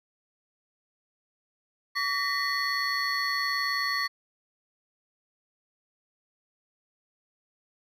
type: tone cluster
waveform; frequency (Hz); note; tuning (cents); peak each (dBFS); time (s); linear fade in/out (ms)
triangle; 1141 / 1847 / 1986 / 4394; C#6 / A#6 / B6 / C#8; +50 / -16 / +9 / -16; -30; 1.95-4.08; 20
effects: none